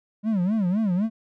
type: tone with vibrato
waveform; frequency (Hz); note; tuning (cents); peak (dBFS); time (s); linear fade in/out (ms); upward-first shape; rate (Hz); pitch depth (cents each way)
triangle; 198.4; G3; +21; -18; 0.23-1.1; 50; sine; 3.9; 220
effects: none